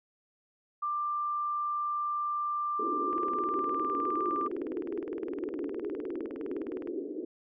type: tone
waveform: sine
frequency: 1185 Hz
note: D6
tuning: 15 cents sharp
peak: -29 dBFS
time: 0.82-4.48 s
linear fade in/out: 10 ms
type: band-pass noise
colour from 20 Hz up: pink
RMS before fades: -36 dBFS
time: 2.79-7.25 s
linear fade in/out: 5 ms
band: 290 to 430 Hz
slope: 48 dB/octave
type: click train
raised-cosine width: 0.5 ms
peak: -32 dBFS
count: 74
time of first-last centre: 3.13-6.874 s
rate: 19.5 Hz
effects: none